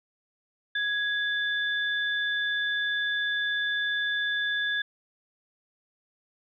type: tone pair together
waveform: sine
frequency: 1667 / 3523 Hz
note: G#6 / A7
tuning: +6 / +1 cents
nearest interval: octave + minor second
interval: 1295 cents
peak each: -26 / -32 dBFS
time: 0.75-4.82 s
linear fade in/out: 5 ms
effects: none